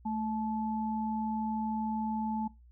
sine tone pair together, 220 / 866.9 Hz, A3 / A5, 0 / -26 cents, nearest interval 2 octaves, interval 2374 cents, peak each -32 / -35 dBFS, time 0.05-2.48 s, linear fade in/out 10 ms, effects noise-tail reverb RT60 0.2 s tail -19 dB re dry + added 60 Hz sine -54 dBFS peak until 2.71 s

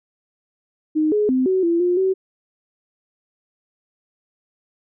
sine tone with pitch steps, 309.3 / 419.7 / 258 / 375.5 / 338.5 / 355.3 / 379.5 Hz, D#4 / G#4 / C4 / F#4 / E4 / F4 / F#4, -10 / +18 / -24 / +26 / +46 / +30 / +44 cents, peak -15 dBFS, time 0.95-2.14 s, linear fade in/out 20 ms, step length 170 ms, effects none

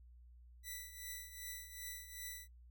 5% pulse tone with tremolo, 1975.5 Hz, B6, in tune, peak -33 dBFS, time 0.63-2.48 s, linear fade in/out 50 ms, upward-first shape triangle, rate 2.6 Hz, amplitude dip 75%, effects noise-tail reverb RT60 0.1 s tail -20 dB re dry + added 60 Hz sine -57 dBFS peak until 2.7 s

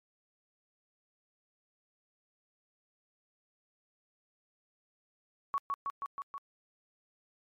sine tone with echo, 1118 Hz, C#6, 14 cents sharp, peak -28 dBFS, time 5.54-5.58 s, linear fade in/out 0 ms, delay 160 ms, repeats 5, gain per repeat -2 dB, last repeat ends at 6.38 s, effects MP3 64 kbps

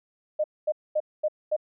sine tone bursts, 611 Hz, D#5, 32 cents flat, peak -21 dBFS, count 5, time 0.39-1.565 s, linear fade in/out 10 ms, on 51 ms, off 230 ms, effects none

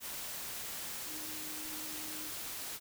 sine tone in noise, 308.9 Hz, D#4, 12 cents flat, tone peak -50 dBFS, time 1.06-2.32 s, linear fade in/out 50 ms, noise white, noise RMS -42 dBFS, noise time 0-2.8 s, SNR -11 dB, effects none

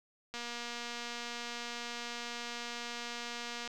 click train, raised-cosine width 0.2 ms, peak -24 dBFS, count 795, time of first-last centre 0.34-3.676 s, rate 238 Hz, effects none

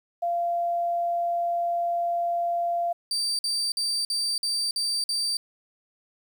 sine tone, 690 Hz, F5, 21 cents flat, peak -23 dBFS, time 0.22-2.93 s, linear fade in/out 10 ms
35% pulse tone bursts, 4657 Hz, D8, 15 cents flat, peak -23 dBFS, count 7, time 3.11-5.37 s, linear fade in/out 2 ms, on 280 ms, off 50 ms
effects 10-bit

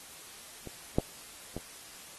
clicks, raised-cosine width 2 ms, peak -28 / -10 / -22 dBFS, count 3, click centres 0.673 / 0.985 / 1.566 s, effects white hiss -49 dBFS RMS until 2.18 s + AAC 32 kbps

